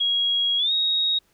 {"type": "tone with pitch glide", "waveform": "sine", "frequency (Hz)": [3300, 3769], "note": ["G#7", "A#7"], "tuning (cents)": [-12, 18], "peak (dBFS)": -19, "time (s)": [0, 1.19], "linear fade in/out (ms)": 10, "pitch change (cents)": 230, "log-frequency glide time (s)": [0.58, 0.72], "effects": ["pink hiss -64 dBFS RMS until 1.33 s"]}